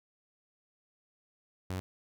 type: tone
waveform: sawtooth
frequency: 92.5 Hz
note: F#2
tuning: in tune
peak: -30 dBFS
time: 1.7-1.8 s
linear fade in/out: 0 ms
effects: none